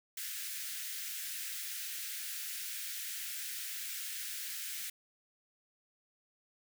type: high-pass noise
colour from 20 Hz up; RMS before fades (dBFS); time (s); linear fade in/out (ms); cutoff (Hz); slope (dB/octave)
white; -41; 0.17-4.9; 5; 1500; 48
effects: none